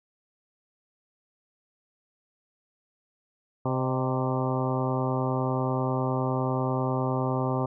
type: harmonic tone with a mistuned harmonic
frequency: 130 Hz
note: C3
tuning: 11 cents flat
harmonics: 1 / 2 / 3 / 4 / 5 / 6 / 7 / 8 / 9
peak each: -28 / -31 / -33 / -34 / -35 / -36 / -36 / -37 / -38 dBFS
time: 3.65-7.66 s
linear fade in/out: 5 ms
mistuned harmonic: 5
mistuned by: -57 cents
effects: none